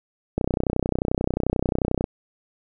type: click train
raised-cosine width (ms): 2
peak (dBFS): -8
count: 53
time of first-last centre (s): 0.38-2.041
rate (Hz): 31.3
effects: none